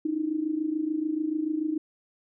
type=tone with amplitude modulation; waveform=sine; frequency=311.1 Hz; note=D#4; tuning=in tune; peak=-22 dBFS; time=0.05-1.78 s; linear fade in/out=5 ms; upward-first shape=sine; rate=26.9 Hz; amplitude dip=75%; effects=none